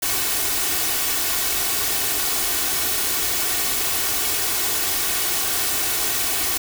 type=noise with comb filter; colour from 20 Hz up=white; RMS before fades=-22 dBFS; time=0.02-6.58 s; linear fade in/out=10 ms; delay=2.7 ms; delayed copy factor=+0.6; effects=none